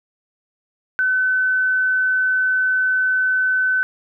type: tone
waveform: sine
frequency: 1515 Hz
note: F#6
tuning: 40 cents sharp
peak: -15 dBFS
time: 0.99-3.83 s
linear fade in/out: 0 ms
effects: none